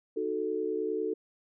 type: chord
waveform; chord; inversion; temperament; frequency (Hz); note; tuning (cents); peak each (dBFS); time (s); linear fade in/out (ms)
sine; D# diminished; none; equal with one note detuned; 308.1 / 370 / 440; D#4 / F#4 / A4; -17 / 0 / 0; -36 / -34 / -31; 0.16-1.14; 10
effects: none